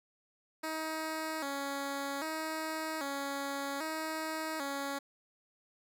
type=tone with vibrato; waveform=10% pulse; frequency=296.9 Hz; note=D4; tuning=19 cents sharp; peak=-27 dBFS; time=0.63-4.99 s; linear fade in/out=10 ms; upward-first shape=square; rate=0.63 Hz; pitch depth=110 cents each way; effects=none